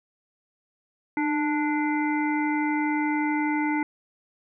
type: harmonic tone with a mistuned harmonic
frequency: 293.7 Hz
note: D4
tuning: in tune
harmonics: 1 / 3 / 5 / 7 / 8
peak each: -24 / -29 / -36 / -31 / -43 dBFS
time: 1.17-3.83 s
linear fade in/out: 2 ms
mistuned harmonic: 1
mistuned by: +48 cents
effects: none